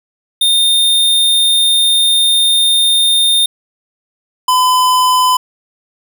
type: tone pair in turn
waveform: square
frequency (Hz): 3638 / 1010.6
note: A#7 / B5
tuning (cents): -43 / +40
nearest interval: octave + minor seventh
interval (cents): 2217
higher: first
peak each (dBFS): -9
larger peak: neither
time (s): 0.41-3.46 / 4.48-5.37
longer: first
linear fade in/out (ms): 5
effects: 8-bit